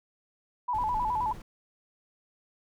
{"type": "tone with vibrato", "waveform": "sine", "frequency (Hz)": 922, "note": "A#5", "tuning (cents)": -19, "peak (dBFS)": -26, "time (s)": [0.68, 1.33], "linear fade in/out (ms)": 10, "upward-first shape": "square", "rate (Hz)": 9.5, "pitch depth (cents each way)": 110}
{"type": "noise with tremolo", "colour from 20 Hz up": "brown", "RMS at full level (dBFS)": -39, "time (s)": [0.74, 1.42], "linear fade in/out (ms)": 5, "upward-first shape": "sine", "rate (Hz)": 15, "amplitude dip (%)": 30}
{"effects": []}